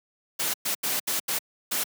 white noise bursts at uneven times, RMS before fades -27 dBFS, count 6, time 0.39-0.54 / 0.65-0.75 / 0.83-1 / 1.07-1.2 / 1.28-1.39 / 1.71-1.84 s, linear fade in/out 10 ms, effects high-pass 150 Hz 12 dB/octave

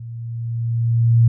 sine tone with level ramp, 116.3 Hz, A#2, 4 cents flat, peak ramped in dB -30 to -8 dBFS, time 0-1.28 s, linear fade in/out 5 ms, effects none

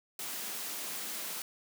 white high-pass noise, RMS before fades -39 dBFS, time 0.19-1.42 s, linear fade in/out 2 ms, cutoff 160 Hz, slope 96 dB/octave, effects none

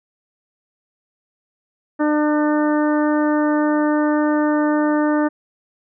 harmonic tone, 300.3 Hz, D4, 39 cents sharp, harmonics 1 / 2 / 3 / 4 / 5 / 6, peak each -16 / -22 / -26 / -28 / -30 / -32 dBFS, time 1.99-5.29 s, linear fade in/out 20 ms, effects none

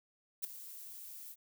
violet noise with ADSR envelope, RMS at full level -34 dBFS, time 0.42-1.36 s, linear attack 22 ms, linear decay 10 ms, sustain -15 dB, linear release 47 ms, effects none

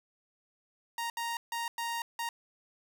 sawtooth tone bursts at uneven times, 932.3 Hz, A#5, in tune, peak -29 dBFS, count 5, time 0.98-1.1 / 1.17-1.37 / 1.52-1.68 / 1.78-2.02 / 2.19-2.29 s, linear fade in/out 2 ms, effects none

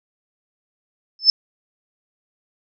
sine tone with exponential growth, 5260 Hz, E8, 5 cents flat, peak -4 dBFS, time 1.19-1.3 s, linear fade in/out 1 ms, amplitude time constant 22 ms, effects none

